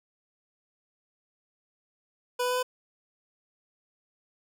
25% pulse tone with pitch steps, 493.9 / 497.3 / 500.8 / 504.3 Hz, B4 / B4 / B4 / B4, 0 / +12 / +24 / +36 cents, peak -22 dBFS, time 2.39-2.63 s, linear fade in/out 10 ms, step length 60 ms, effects none

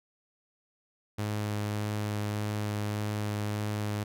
sawtooth tone with vibrato, 104.8 Hz, G#2, 16 cents sharp, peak -26 dBFS, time 1.18-4.04 s, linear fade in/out 10 ms, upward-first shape sine, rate 1.7 Hz, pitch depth 9 cents each way, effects none

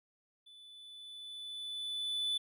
triangle tone with level ramp, 3487 Hz, A7, 16 cents flat, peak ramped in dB -53 to -29 dBFS, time 0.46-2.38 s, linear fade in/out 10 ms, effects none

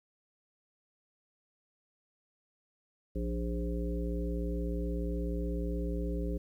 harmonic tone with a mistuned harmonic, 58.27 Hz, A#1, in tune, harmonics 1 / 3 / 5 / 7 / 9, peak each -33 / -38 / -40 / -41 / -43 dBFS, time 3.15-6.38 s, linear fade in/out 10 ms, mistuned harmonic 5, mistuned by +19 cents, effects 11-bit

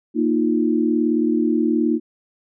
sine chord, Bb suspended fourth, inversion none, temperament just, 233.1 / 310.8 / 349.6 Hz, Bb3 / Eb4 / F4, 0 / -2 / +2 cents, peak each -20 / -19 / -22 dBFS, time 0.14-2 s, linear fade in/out 50 ms, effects none

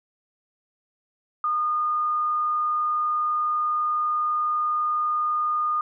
sine tone, 1222 Hz, D#6, 32 cents flat, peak -21 dBFS, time 1.44-5.81 s, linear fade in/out 2 ms, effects none

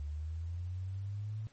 sine linear sweep, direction up, 71.7 to 110 Hz, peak -36 dBFS, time 0-1.47 s, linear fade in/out 0 ms, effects pink hiss -66 dBFS RMS until 1.52 s + MP3 32 kbps

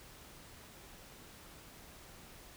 silence, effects pink hiss -55 dBFS RMS until 2.56 s

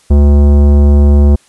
sine tone with tanh clipping, 72 Hz, D2, 34 cents flat, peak -5 dBFS, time 0.1-1.36 s, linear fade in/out 10 ms, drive 16 dB, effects white hiss -48 dBFS RMS until 1.48 s + resampled to 24000 Hz

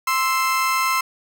30% pulse tone pair together, 1046.5 / 1318.5 Hz, C6 / E6, 0 / 0 cents, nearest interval major third, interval 400 cents, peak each -17 / -20 dBFS, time 0.07-1.01 s, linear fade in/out 5 ms, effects none

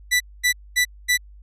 sawtooth tone bursts, 1975.5 Hz, B6, in tune, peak -12 dBFS, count 4, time 0.11-1.176 s, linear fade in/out 20 ms, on 94 ms, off 230 ms, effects added 50 Hz sine -42 dBFS peak until 1.42 s + resampled to 32000 Hz

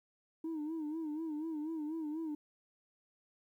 sine tone with vibrato, 312.3 Hz, D#4, 7 cents sharp, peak -34 dBFS, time 0.44-2.35 s, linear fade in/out 5 ms, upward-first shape sine, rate 4.1 Hz, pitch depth 91 cents each way, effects tanh soft clip ceiling -35 dBFS + 12-bit

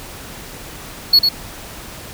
triangle tone with echo, 4366 Hz, C#8, 27 cents flat, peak -5 dBFS, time 1.13-1.19 s, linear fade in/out 5 ms, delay 100 ms, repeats 1, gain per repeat -5 dB, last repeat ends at 1.29 s, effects pink hiss -34 dBFS RMS until 2.13 s

